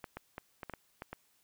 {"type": "clicks", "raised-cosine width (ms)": 0.5, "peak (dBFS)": -26, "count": 8, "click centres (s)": [0.042, 0.17, 0.381, 0.632, 0.697, 0.737, 1.021, 1.13], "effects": ["white hiss -71 dBFS RMS until 1.43 s"]}